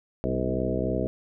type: harmonic tone with a mistuned harmonic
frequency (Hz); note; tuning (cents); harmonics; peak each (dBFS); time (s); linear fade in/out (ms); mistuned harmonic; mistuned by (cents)
63.5; B1; +49; 1 / 2 / 3 / 4 / 5 / 6 / 7 / 8 / 10; -33 / -33 / -33 / -33 / -33 / -33 / -33 / -33 / -33; 0.24-1.07; 0; 3; +48
effects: none